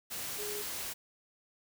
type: tone in noise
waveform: sine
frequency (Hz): 415.3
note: G#4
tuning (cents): 0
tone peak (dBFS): -40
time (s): 0.38-0.63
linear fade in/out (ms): 20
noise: white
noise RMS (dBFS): -39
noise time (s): 0.1-0.94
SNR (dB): -4
effects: none